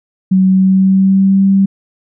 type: tone with pitch glide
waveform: sine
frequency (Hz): 188.3 to 194.83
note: F#3 to G3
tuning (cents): +31 to -10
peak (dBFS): -6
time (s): 0.31-1.66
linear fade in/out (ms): 10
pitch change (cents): +59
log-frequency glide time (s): 0.46-1.46
effects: none